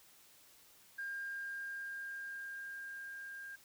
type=tone with level ramp; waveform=sine; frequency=1605 Hz; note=G6; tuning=40 cents sharp; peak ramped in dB=-38 to -45 dBFS; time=0.98-3.56 s; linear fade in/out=10 ms; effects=tanh soft clip ceiling -34 dBFS + white hiss -63 dBFS RMS until 3.64 s